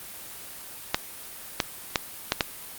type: clicks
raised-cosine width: 0.2 ms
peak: -3 dBFS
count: 5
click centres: 0.945 / 1.602 / 1.958 / 2.321 / 2.408 s
effects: white hiss -41 dBFS RMS until 2.78 s + Opus 32 kbps